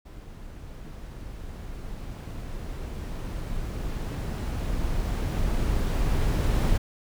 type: noise with level ramp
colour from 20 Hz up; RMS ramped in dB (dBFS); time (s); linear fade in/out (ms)
brown; -42 to -22; 0.05-6.78; 10
effects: none